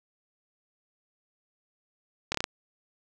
slowing click train, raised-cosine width 0.2 ms, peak -10 dBFS, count 5, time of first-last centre 2.32-2.441 s, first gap 25 ms, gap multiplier 1.13, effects none

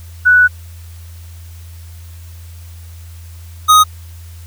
sine / square tone pair in turn, 1480 / 1250.8 Hz, F#6 / D#6, 0 / +9 cents, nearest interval minor third, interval 291 cents, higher first, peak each -5 dBFS, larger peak neither, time 0.25-0.48 / 3.68-3.84 s, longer first, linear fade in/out 20 ms, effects added 84 Hz sine -31 dBFS peak until 4.46 s + white hiss -45 dBFS RMS until 4.46 s

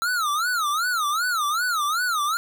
square tone with vibrato, 1318.5 Hz, E6, in tune, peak -22 dBFS, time 0.02-2.37 s, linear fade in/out 0 ms, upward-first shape sine, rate 2.6 Hz, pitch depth 220 cents each way, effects none

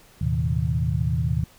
sine tone cluster, 78.5 / 112.1 / 128.3 / 159.3 Hz, D#2 / A2 / C3 / D#3, +16 / +33 / -34 / +41 cents, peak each -26 dBFS, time 0.21-1.44 s, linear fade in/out 5 ms, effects pink hiss -53 dBFS RMS until 1.58 s

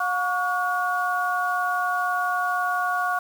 sine tone cluster, 720 / 1126 / 1444 Hz, F#5 / C#6 / F#6, -47 / +27 / -43 cents, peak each -26 dBFS, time 0-3.19 s, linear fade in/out 5 ms, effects 7-bit

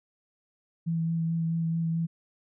sine tone with vibrato, 164.81 Hz, E3, in tune, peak -25 dBFS, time 0.86-2.07 s, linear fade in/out 20 ms, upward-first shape sine, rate 4.6 Hz, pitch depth 14 cents each way, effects none

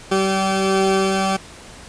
20% pulse tone pair together, 192.2 / 385.6 Hz, G3 / G4, -34 / -28 cents, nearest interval octave, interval 1206 cents, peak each -14 dBFS, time 0.11-1.37 s, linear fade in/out 10 ms, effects pink hiss -40 dBFS RMS until 1.88 s + resampled to 22050 Hz

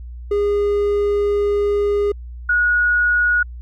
triangle / sine tone pair in turn, 409.2 / 1453.2 Hz, G#4 / F#6, -26 / -32 cents, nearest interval octave + minor seventh, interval 2194 cents, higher second, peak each -13 dBFS, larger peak neither, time 0.31-2.12 / 2.49-3.43 s, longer first, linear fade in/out 5 ms, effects added 60 Hz sine -30 dBFS peak until 3.61 s

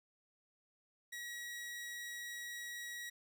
sawtooth tone, 1913 Hz, A#6, 44 cents sharp, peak -40 dBFS, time 1.12-3.1 s, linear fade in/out 10 ms, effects none

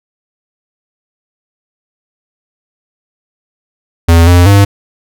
square tone with pitch steps, 83.8 / 88.1 / 100.1 Hz, E2 / F2 / G2, +29 / +16 / +37 cents, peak -3 dBFS, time 4.08-4.65 s, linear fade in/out 10 ms, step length 190 ms, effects none

